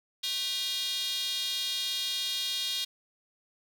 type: tone with high-pass filter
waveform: square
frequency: 218.4 Hz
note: A3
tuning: 13 cents flat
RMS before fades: -32 dBFS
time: 0.23-2.85 s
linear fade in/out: 10 ms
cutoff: 3600 Hz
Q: 4.9
effects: none